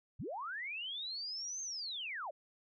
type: linear two-way sweep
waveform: sine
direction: up then down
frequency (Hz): 67.6 to 6400 to 520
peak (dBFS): -39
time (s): 0.19-2.31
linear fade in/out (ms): 10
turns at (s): 1.62
effects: none